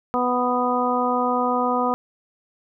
harmonic tone, 247.8 Hz, B3, 6 cents sharp, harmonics 1 / 2 / 3 / 4 / 5, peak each -25 / -25 / -25 / -25 / -25 dBFS, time 0.14-1.94 s, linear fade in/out 0 ms, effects none

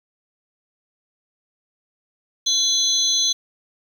sine tone cluster, 3399 / 4033 / 6190 Hz, G#7 / B7 / G8, +39 / +36 / -23 cents, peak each -21 dBFS, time 2.46-3.33 s, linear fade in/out 10 ms, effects 7-bit

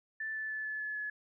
sine tone with pitch steps, 1760 / 1748.9 / 1737.8 / 1726.8 / 1715.8 / 1705 Hz, A6 / A6 / A6 / A6 / A6 / G#6, 0 / -11 / -22 / -33 / -44 / +45 cents, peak -35 dBFS, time 0.2-1.1 s, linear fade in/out 5 ms, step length 150 ms, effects none

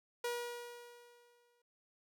sawtooth tone with exponential decay, 480.1 Hz, B4, 49 cents flat, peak -31 dBFS, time 0.24-1.62 s, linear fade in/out 5 ms, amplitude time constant 300 ms, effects none

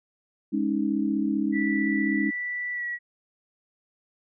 sine chord, Ab suspended fourth, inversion none, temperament equal with one note detuned, 207.7 / 277.2 / 312.7 Hz, Ab3 / Db4 / Eb4, 0 / 0 / +9 cents, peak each -27 dBFS, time 0.52-2.31 s, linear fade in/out 20 ms
sine tone with pitch glide, 1966 to 1928.9 Hz, B6 to B6, -8 to -41 cents, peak -28 dBFS, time 1.52-2.99 s, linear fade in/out 50 ms, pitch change -33 cents, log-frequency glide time 2.73-2.84 s
effects none

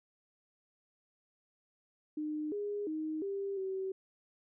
sine tone with pitch steps, 304.2 / 410.9 / 312 / 395.6 / 381.7 Hz, D#4 / G#4 / D#4 / G4 / G4, -39 / -18 / +5 / +16 / -46 cents, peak -34 dBFS, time 2.17-3.92 s, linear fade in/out 5 ms, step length 350 ms, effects none

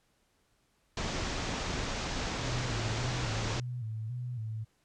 pink low-pass noise, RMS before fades -35 dBFS, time 0.97-3.6 s, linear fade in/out 2 ms, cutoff 7100 Hz, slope 48 dB/octave
sine tone with vibrato, 116.54 Hz, A#2, in tune, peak -34 dBFS, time 2.43-4.65 s, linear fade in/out 20 ms, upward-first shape square, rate 1.8 Hz, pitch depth 98 cents each way
effects pink hiss -72 dBFS RMS until 4.84 s + low-pass 11000 Hz 12 dB/octave

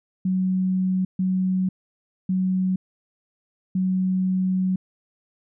sine tone bursts at uneven times, 186.3 Hz, F#3, 12 cents sharp, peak -19 dBFS, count 4, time 0.25-1.05 / 1.19-1.69 / 2.29-2.76 / 3.75-4.76 s, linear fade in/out 5 ms, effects none

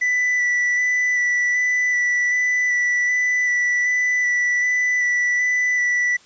triangle tone with vibrato, 1975.5 Hz, B6, in tune, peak -15 dBFS, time 0.01-6.17 s, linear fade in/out 10 ms, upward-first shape square, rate 1.3 Hz, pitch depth 11 cents each way, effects white hiss -50 dBFS RMS until 6.25 s + resampled to 16000 Hz

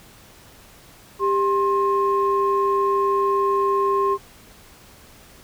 sine tone pair together, 395.7 / 1062.8 Hz, G4 / C6, +16 / +27 cents, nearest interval octave + perfect fourth, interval 1711 cents, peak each -19 dBFS, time 1.19-4.18 s, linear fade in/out 50 ms, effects tanh soft clip ceiling -10 dBFS + pink hiss -48 dBFS RMS until 5.43 s

